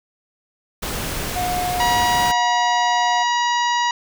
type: noise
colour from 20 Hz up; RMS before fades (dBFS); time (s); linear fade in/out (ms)
pink; -26; 0.82-2.32; 10
type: tone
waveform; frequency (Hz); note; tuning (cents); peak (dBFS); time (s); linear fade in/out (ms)
triangle; 720; F#5; -47; -19; 1.35-3.24; 20
type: harmonic tone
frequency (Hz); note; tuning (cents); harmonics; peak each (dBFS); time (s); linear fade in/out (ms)
960; B5; -49; 1 / 2 / 3 / 4 / 5 / 6 / 7; -18 / -24 / -28 / -30 / -32 / -34 / -35; 1.8-3.91; 2
effects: none